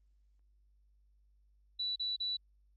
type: tone bursts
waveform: sine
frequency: 3951 Hz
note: B7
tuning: in tune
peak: -33 dBFS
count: 3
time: 1.79-2.37 s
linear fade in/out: 10 ms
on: 170 ms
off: 35 ms
effects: added 50 Hz sine -65 dBFS peak until 2.76 s + Opus 32 kbps